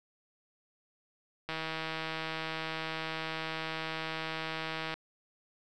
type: click train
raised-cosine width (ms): 0.3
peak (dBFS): -20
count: 553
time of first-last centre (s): 1.49-4.94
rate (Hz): 160
effects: none